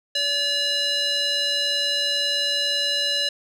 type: tone with band-pass filter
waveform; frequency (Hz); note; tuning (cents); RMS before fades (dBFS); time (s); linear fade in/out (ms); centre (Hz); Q
square; 573; D5; -43; -23; 0.15-3.29; 5; 3700; 3.7
effects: none